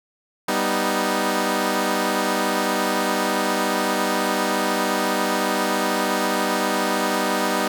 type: chord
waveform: 10% pulse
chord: G augmented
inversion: none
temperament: equal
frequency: 196 / 246.9 / 311.1 Hz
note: G3 / B3 / D#4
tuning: 0 / 0 / 0 cents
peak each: -16 dBFS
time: 0.48-7.68 s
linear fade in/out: 5 ms
effects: none